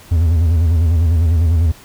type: tone with vibrato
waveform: triangle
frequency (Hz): 82.41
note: E2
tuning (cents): 0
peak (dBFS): -8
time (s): 0.11-1.72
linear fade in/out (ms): 10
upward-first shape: square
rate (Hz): 10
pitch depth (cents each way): 80
effects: pink hiss -42 dBFS RMS until 1.84 s